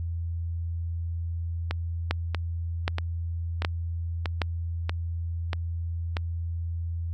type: two click trains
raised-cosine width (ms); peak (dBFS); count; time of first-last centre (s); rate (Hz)
0.3; -13 / -9; 8 / 4; 1.71-6.169 / 2.11-4.418; 1.57 / 1.3
effects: added 84 Hz sine -28 dBFS peak until 7.13 s